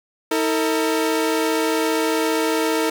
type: tone pair together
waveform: sawtooth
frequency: 320 / 452.5 Hz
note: D#4 / A4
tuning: +49 / +48 cents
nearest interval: tritone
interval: 599 cents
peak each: -17 dBFS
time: 0.31-2.9 s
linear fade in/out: 5 ms
effects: none